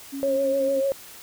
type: tone with tremolo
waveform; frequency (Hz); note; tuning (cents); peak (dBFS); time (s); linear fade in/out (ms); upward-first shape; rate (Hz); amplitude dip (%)
sine; 275.3; C#4; -12; -29; 0.12-0.81; 20; square; 6.2; 30
type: tone with vibrato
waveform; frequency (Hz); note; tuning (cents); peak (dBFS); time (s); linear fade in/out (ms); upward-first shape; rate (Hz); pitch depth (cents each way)
sine; 543; C#5; -36; -20; 0.23-0.92; 0; triangle; 6.7; 37
effects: white hiss -44 dBFS RMS until 1.22 s